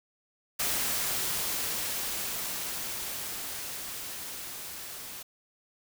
white noise with level ramp, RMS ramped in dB -29 to -42 dBFS, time 0.59-5.23 s, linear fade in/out 10 ms, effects none

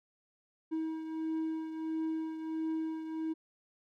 triangle beating tone pair, 319.1 / 320.6 Hz, D#4 / E4, +44 / -48 cents, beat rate 1.5 Hz, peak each -32 / -40 dBFS, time 0.71-3.34 s, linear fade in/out 20 ms, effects none

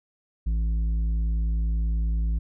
sine tone with tanh clipping, 55.1 Hz, A1, 3 cents sharp, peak -23 dBFS, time 0.46-2.39 s, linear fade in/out 10 ms, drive 7 dB, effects none

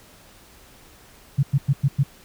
sine tone bursts, 138.59 Hz, C#3, in tune, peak -14 dBFS, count 5, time 1.38-2.035 s, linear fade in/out 10 ms, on 51 ms, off 100 ms, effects pink hiss -50 dBFS RMS until 2.24 s

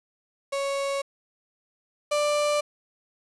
35% pulse tone pair in turn, 554.4 / 590.3 Hz, C#5 / D5, 0 / +9 cents, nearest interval minor second, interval 109 cents, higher second, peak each -24 / -20 dBFS, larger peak second, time 0.52-1.02 / 2.11-2.61 s, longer neither, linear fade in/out 10 ms, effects resampled to 24000 Hz + 8-bit

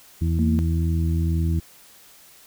harmonic tone, 82.1 Hz, E2, 6 cents flat, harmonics 1 / 2 / 3 / 4, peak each -20 / -25 / -35 / -32 dBFS, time 0.21-1.6 s, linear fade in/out 10 ms
sine tone, 228.5 Hz, A#3, 34 cents flat, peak -20 dBFS, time 0.39-0.59 s, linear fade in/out 0 ms
effects white hiss -50 dBFS RMS until 2.46 s

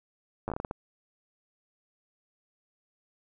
slowing click train, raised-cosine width 1 ms, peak -19 dBFS, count 9, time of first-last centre 0.48-0.711 s, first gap 9 ms, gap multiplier 1.32, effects none

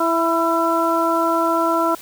harmonic tone with a mistuned harmonic, 331.5 Hz, E4, 10 cents sharp, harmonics 1 / 2 / 3 / 4, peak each -21 / -21 / -21 / -21 dBFS, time 0-1.95 s, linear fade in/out 5 ms, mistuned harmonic 4, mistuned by +21 cents, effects white hiss -40 dBFS RMS until 2.01 s

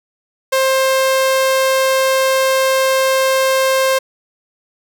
sawtooth tone, 529 Hz, C5, 19 cents sharp, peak -8 dBFS, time 0.52-3.99 s, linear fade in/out 10 ms, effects none

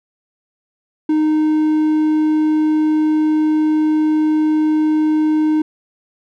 triangle tone, 308.8 Hz, D#4, 13 cents flat, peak -10 dBFS, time 1.09-5.62 s, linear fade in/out 5 ms, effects none

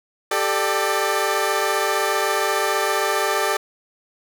15% pulse chord, G suspended second, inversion none, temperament equal with one note detuned, 392 / 440 / 595.5 Hz, G4 / A4 / D5, 0 / 0 / +24 cents, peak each -17 dBFS, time 0.31-3.57 s, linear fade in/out 5 ms, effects none

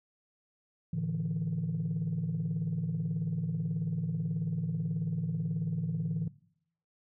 sine chord, A suspended fourth, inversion none, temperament just, 110 / 146.67 / 165 Hz, A2 / D3 / E3, 0 / -2 / +2 cents, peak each -36 / -34 / -31 dBFS, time 0.93-6.28 s, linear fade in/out 5 ms, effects noise-tail reverb RT60 0.7 s tail -21 dB re dry + tanh soft clip ceiling -25 dBFS

